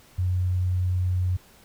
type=tone; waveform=sine; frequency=91 Hz; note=F#2; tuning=28 cents flat; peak=-21 dBFS; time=0.18-1.37 s; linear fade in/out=10 ms; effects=pink hiss -54 dBFS RMS until 1.64 s